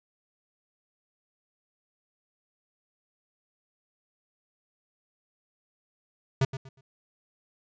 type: tone with echo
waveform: square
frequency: 133.5 Hz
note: C3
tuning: 35 cents sharp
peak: -21 dBFS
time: 6.41-6.45 s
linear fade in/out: 5 ms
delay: 120 ms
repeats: 3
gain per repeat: -12 dB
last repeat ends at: 6.81 s
effects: resampled to 16000 Hz